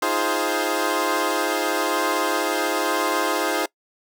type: chord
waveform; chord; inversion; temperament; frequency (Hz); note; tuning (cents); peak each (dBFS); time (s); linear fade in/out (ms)
15% pulse; F minor seventh; third; equal with one note detuned; 313.3 / 349.2 / 415.3 / 523.3; Eb4 / F4 / Ab4 / C5; +12 / 0 / 0 / 0; -20; 0.02-3.66; 5
effects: noise-tail reverb RT60 0.1 s tail -23 dB re dry